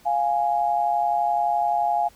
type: tone pair together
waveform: sine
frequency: 698.9 / 830.6 Hz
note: F5 / G#5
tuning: +1 / 0 cents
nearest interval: minor third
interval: 299 cents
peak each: -22 dBFS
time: 0.05-2.09 s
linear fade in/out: 20 ms
effects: pink hiss -54 dBFS RMS until 2.15 s